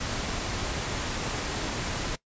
pink noise, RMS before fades -31 dBFS, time 0-2.16 s, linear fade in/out 10 ms, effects noise-tail reverb RT60 0.1 s tail -19 dB re dry + resampled to 16000 Hz

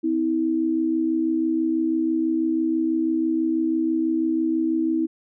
sine tone pair together, 256.5 / 322.6 Hz, C4 / E4, -34 / -37 cents, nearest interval major third, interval 397 cents, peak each -26 / -20 dBFS, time 0.03-5.07 s, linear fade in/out 20 ms, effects none

